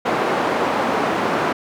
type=band-pass noise; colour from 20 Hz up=white; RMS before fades=-20 dBFS; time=0.05-1.53 s; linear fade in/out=10 ms; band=210 to 1000 Hz; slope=12 dB/octave; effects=none